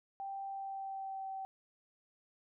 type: tone with pitch glide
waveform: sine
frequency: 784 to 771 Hz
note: G5 to G5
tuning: 0 to -29 cents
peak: -39 dBFS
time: 0.2-1.45 s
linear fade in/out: 0 ms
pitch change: -29 cents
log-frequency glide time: 0.46-1.3 s
effects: none